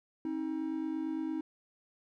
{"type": "tone pair together", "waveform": "triangle", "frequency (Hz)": [268.1, 316.9], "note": ["C4", "D#4"], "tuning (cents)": [42, 32], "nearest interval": "minor third", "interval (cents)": 290, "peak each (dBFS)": [-36, -32], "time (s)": [0.25, 1.41], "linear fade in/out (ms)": 2, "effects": []}